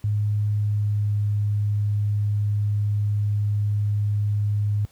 sine tone with pitch glide, 104.4 to 103.62 Hz, G#2 to G#2, +10 to -3 cents, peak -19 dBFS, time 0.04-4.85 s, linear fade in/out 0 ms, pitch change -13 cents, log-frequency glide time 0.53-1.17 s, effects pink hiss -57 dBFS RMS until 4.91 s + high-pass 60 Hz 12 dB/octave

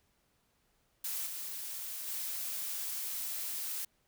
blue noise with level steps, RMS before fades -37 / -41 / -38 dBFS, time 1.04-3.85 s, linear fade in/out 5 ms, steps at 1.26 / 2.07 s, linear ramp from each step 10 ms, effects pink hiss -74 dBFS RMS until 4.07 s

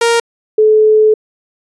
sawtooth / sine tone pair in turn, 466.2 / 431.4 Hz, A#4 / A4, 0 / -34 cents, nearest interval minor second, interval 134 cents, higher first, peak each -5 dBFS, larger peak neither, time 0.01-0.2 / 0.58-1.14 s, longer second, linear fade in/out 5 ms, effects resampled to 24000 Hz

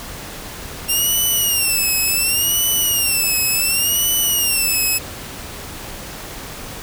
5% pulse tone with vibrato, 2765 Hz, F7, 18 cents flat, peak -7 dBFS, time 0.88-4.99 s, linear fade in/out 20 ms, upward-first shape sine, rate 0.69 Hz, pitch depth 130 cents each way, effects pink hiss -32 dBFS RMS until 6.82 s

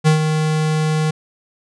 square tone with ADSR envelope, 155.56 Hz, D#3, in tune, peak -9 dBFS, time 0.04-1.11 s, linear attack 31 ms, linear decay 110 ms, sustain -7 dB, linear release 8 ms, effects resampled to 22050 Hz

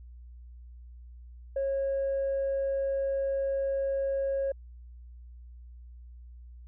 sine tone, 546 Hz, C#5, 26 cents flat, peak -25 dBFS, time 1.56-4.52 s, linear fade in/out 5 ms, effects tanh soft clip ceiling -24 dBFS + added 60 Hz sine -45 dBFS peak until 6.67 s

